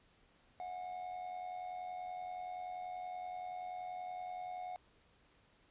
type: tone with amplitude modulation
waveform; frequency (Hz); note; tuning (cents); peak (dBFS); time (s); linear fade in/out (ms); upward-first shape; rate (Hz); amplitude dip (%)
triangle; 727; F#5; -31; -37; 0.6-4.76; 0; sine; 90.5; 55
effects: pink hiss -69 dBFS RMS until 5.7 s + resampled to 8000 Hz